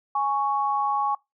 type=tone pair together; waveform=sine; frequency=830.6 / 1109.8 Hz; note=G#5 / C#6; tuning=0 / +2 cents; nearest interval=perfect fourth; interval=502 cents; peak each=-24 dBFS; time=0.15-1.15 s; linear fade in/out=5 ms; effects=noise-tail reverb RT60 0.2 s tail -24 dB re dry